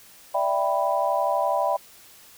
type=chord; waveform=sine; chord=E minor seventh; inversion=third; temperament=equal; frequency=587.3 / 659.3 / 784 / 987.8 Hz; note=D5 / E5 / G5 / B5; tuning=0 / 0 / 0 / 0 cents; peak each=-26 dBFS; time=0.34-1.77 s; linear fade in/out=10 ms; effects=white hiss -50 dBFS RMS until 2.37 s